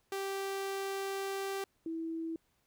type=tone pair in turn; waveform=sawtooth / sine; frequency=390.8 / 326.7 Hz; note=G4 / E4; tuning=-5 / -15 cents; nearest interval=minor third; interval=310 cents; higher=first; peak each=-31 / -35 dBFS; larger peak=first; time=0.12-1.64 / 1.86-2.36 s; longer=first; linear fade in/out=2 ms; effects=pink hiss -75 dBFS RMS until 2.66 s